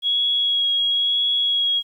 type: tone with vibrato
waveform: sine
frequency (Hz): 3322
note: G#7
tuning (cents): 0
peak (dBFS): -17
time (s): 0.02-1.83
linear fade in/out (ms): 50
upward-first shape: sine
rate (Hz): 0.99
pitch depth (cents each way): 13
effects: 9-bit